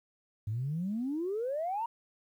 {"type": "exponential sweep", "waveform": "sine", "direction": "up", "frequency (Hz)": [101.3, 958], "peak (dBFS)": -30, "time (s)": [0.47, 1.86], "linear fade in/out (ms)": 5, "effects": ["tanh soft clip ceiling -26 dBFS", "11-bit"]}